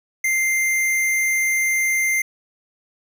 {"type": "tone", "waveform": "square", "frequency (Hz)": 2093, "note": "C7", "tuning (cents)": 0, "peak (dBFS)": -18, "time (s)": [0.24, 2.22], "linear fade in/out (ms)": 5, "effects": []}